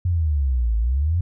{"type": "exponential two-way sweep", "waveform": "sine", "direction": "down then up", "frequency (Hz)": [91.6, 53.5, 91.6], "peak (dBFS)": -17, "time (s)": [0.05, 1.21], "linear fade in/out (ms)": 5, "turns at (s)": 0.77, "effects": []}